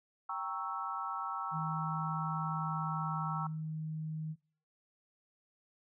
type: chord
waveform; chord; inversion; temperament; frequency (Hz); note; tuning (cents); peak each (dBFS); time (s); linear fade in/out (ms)
sine; G diminished seventh; none; equal; 784 / 932.3 / 1108.7 / 1318.5; G5 / Bb5 / Db6 / Fb6; 0 / 0 / 0 / 0; -43 / -42 / -41 / -39; 0.29-3.47; 5
type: tone with pitch glide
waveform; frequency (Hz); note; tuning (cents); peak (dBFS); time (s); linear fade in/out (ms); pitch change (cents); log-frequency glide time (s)
sine; 158.7 to 156.7; D#3 to D#3; +35 to +13; -36; 1.51-4.36; 50; -22; 2.37-3.74
effects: noise-tail reverb RT60 0.5 s tail -24 dB re dry